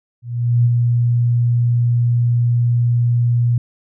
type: tone with ADSR envelope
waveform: sine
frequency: 119.8 Hz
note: A#2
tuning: 48 cents sharp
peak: -9 dBFS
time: 0.22-3.58 s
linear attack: 430 ms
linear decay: 35 ms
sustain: -3 dB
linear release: 3 ms
effects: none